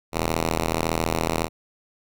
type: ring-modulated tone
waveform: 5% pulse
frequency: 81.6 Hz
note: E2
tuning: 17 cents flat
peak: -8 dBFS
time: 0.12-1.49 s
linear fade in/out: 50 ms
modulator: 64.4 Hz
effects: none